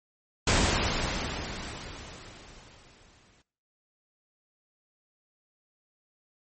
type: noise with exponential decay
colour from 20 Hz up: pink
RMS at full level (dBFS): -22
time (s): 0.47-3.42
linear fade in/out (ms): 5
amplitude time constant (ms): 640
effects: noise-tail reverb RT60 0.6 s tail -22 dB re dry + MP3 32 kbps